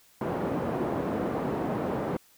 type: band-pass noise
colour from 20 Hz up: pink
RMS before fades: -30 dBFS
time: 0.21-2.17 s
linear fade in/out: 2 ms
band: 190 to 760 Hz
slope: 12 dB/octave
effects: white hiss -60 dBFS RMS until 2.37 s